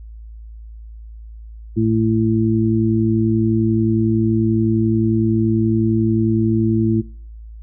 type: harmonic tone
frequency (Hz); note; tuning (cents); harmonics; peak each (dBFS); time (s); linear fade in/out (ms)
111.3; A2; +20; 1 / 2 / 3; -18 / -18 / -18; 1.76-7.02; 20
effects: noise-tail reverb RT60 0.6 s tail -26 dB re dry + added 55 Hz sine -33 dBFS peak until 7.62 s